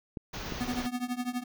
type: clicks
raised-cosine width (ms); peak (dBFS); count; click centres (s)
3; -23; 2; 0.172 / 0.523
type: band-stop noise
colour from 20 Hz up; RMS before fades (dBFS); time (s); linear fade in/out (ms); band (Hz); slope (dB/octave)
pink; -38; 0.33-0.87; 10; 6600 to 15000; 96
type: tone with tremolo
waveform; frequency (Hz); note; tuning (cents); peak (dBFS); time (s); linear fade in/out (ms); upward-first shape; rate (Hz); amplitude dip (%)
square; 246.9; B3; 0; -28; 0.6-1.44; 10; triangle; 12; 95
effects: none